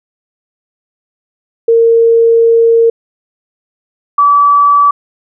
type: tone pair in turn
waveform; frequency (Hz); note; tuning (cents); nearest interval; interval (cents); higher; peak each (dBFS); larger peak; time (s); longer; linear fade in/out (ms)
sine; 459.7 / 1150.7; A#4 / D6; -24 / -36; octave + major third; 1588; second; -4; neither; 1.68-2.9 / 4.18-4.91; first; 5
effects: none